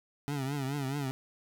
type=tone with vibrato; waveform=25% pulse; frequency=138.59 Hz; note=C#3; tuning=in tune; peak=-28 dBFS; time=0.28-1.11 s; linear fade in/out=0 ms; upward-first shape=triangle; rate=4.7 Hz; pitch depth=120 cents each way; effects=none